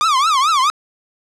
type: tone with vibrato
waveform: 45% pulse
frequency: 1169 Hz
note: D6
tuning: 8 cents flat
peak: -12 dBFS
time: 0.01-0.7 s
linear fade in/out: 0 ms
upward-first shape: triangle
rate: 4.6 Hz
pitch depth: 260 cents each way
effects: low-pass 7000 Hz 12 dB/octave

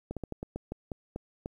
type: slowing click train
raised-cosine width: 2 ms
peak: -22 dBFS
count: 10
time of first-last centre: 0.11-1.459 s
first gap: 57 ms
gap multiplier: 1.23
effects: 10-bit

